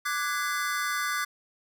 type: chord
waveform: square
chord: G# half-diminished seventh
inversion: second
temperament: equal with one note detuned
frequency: 1174.7 / 1480 / 1661.2 / 2028 Hz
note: D6 / F#6 / G#6 / B6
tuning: 0 / 0 / 0 / +45 cents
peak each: -32 / -33 / -35 / -36 dBFS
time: 0.05-1.25 s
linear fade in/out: 10 ms
effects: none